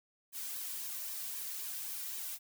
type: noise with flanger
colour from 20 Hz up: blue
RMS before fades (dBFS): -41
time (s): 0.32-2.39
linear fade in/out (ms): 50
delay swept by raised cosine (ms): 1.4 to 2.39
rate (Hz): 3.8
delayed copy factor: -0.65
effects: none